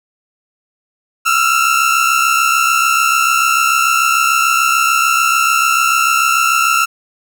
30% pulse tone pair together, 1311.2 / 1378 Hz, E6 / F6, -10 / -24 cents, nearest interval minor second, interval 86 cents, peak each -11 dBFS, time 1.25-6.86 s, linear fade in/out 20 ms, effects none

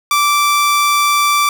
sawtooth tone, 1168 Hz, D6, 10 cents flat, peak -7 dBFS, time 0.11-1.49 s, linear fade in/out 2 ms, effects none

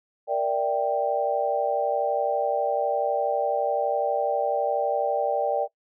sine chord, E half-diminished seventh, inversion second, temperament equal, 466.2 / 587.3 / 659.3 / 784 Hz, Bb4 / D5 / E5 / G5, 0 / 0 / 0 / 0 cents, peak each -29 / -25 / -31 / -26 dBFS, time 0.27-5.68 s, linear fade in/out 50 ms, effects noise-tail reverb RT60 0.1 s tail -22 dB re dry

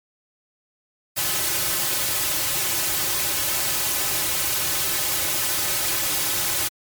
white noise with comb filter, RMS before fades -23 dBFS, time 1.16-6.69 s, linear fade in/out 20 ms, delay 4.3 ms, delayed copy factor -0.95, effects MP3 96 kbps

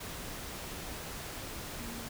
sine tone in noise, 233.1 Hz, A#3, in tune, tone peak -44 dBFS, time 1.79-2.07 s, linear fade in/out 10 ms, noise pink, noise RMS -42 dBFS, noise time 0-2.09 s, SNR -5 dB, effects none

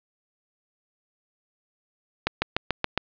accelerating click train, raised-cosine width 0.3 ms, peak -6 dBFS, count 6, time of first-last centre 2.27-2.976 s, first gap 150 ms, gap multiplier 0.97, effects resampled to 11025 Hz + 7-bit

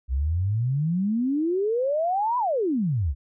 sine exponential two-way sweep, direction up then down, 61.2 to 1012 to 61.2 Hz, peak -21 dBFS, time 0.08-3.15 s, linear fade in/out 50 ms, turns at 2.38 s, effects none

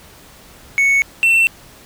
triangle tone pair in turn, 2215 / 2693 Hz, C#7 / E7, -2 / +36 cents, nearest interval minor third, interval 338 cents, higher second, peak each -9 / -8 dBFS, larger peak second, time 0.78-1.02 / 1.23-1.47 s, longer neither, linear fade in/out 0 ms, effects pink hiss -43 dBFS RMS until 1.85 s

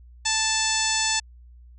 harmonic tone, 880 Hz, A5, in tune, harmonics 1 / 2 / 3 / 4 / 5 / 6 / 7 / 8 / 9, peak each -30 / -30 / -30 / -30 / -30 / -30 / -30 / -30 / -30 dBFS, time 0.25-1.2 s, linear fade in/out 10 ms, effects added 60 Hz sine -45 dBFS peak until 1.78 s

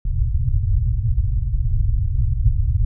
pink low-pass noise, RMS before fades -18 dBFS, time 0.05-2.85 s, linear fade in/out 5 ms, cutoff 130 Hz, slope 96 dB/octave, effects none

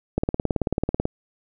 click train, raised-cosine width 2 ms, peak -8 dBFS, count 17, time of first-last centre 0.18-1.054 s, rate 18.3 Hz, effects none

